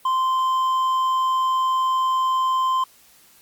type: tone with hard clipping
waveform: triangle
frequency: 1040 Hz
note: C6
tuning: 11 cents flat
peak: -19 dBFS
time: 0.05-2.84 s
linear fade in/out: 5 ms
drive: 7 dB
effects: white hiss -53 dBFS RMS until 3.41 s + Opus 32 kbps